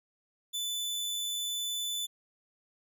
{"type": "tone", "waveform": "sawtooth", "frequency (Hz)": 3499, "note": "A7", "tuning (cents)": -10, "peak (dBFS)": -29, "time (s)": [0.53, 2.07], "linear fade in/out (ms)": 20, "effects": []}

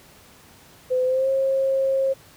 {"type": "tone with pitch glide", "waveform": "sine", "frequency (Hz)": [509, 536.8], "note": ["C5", "C5"], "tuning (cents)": [-48, 44], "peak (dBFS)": -18, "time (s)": [0.9, 2.14], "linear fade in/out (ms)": 20, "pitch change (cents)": 92, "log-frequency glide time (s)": [1.05, 1.29], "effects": ["pink hiss -50 dBFS RMS until 2.36 s", "high-pass 60 Hz 12 dB/octave"]}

